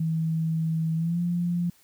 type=tone with pitch glide; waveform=sine; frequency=161.4 to 173.99 Hz; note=E3 to F3; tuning=-36 to -6 cents; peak=-23 dBFS; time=0-1.7 s; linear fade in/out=5 ms; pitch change=+130 cents; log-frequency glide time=0.96-1.2 s; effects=white hiss -60 dBFS RMS until 1.83 s